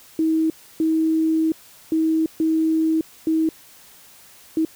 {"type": "tone bursts at uneven times", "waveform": "sine", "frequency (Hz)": 319.6, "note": "D#4", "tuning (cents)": 47, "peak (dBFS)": -16, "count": 6, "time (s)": [[0.19, 0.5], [0.8, 1.52], [1.92, 2.26], [2.4, 3.01], [3.27, 3.49], [4.57, 4.65]], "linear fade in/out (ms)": 2, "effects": ["white hiss -48 dBFS RMS until 4.75 s"]}